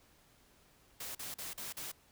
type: noise bursts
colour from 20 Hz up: white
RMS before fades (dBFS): -43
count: 5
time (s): 1-1.918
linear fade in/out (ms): 5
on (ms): 150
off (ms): 42
effects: pink hiss -66 dBFS RMS until 2.11 s